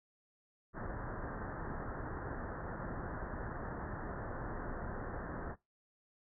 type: low-pass noise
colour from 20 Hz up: pink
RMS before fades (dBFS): -42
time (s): 0.73-5.56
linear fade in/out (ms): 50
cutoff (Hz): 1800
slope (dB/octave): 96
effects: noise-tail reverb RT60 0.2 s tail -21 dB re dry